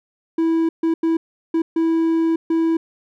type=tone bursts at uneven times; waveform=triangle; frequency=327.5 Hz; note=E4; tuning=11 cents flat; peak=-13 dBFS; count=6; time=0.38-0.69 / 0.83-0.94 / 1.03-1.17 / 1.54-1.62 / 1.76-2.36 / 2.5-2.77 s; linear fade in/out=5 ms; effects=none